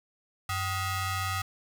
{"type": "ring-modulated tone", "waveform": "sawtooth", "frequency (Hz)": 674, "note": "E5", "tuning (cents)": 38, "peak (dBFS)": -22, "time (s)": [0.49, 1.42], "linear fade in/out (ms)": 5, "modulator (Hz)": 580, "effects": ["9-bit"]}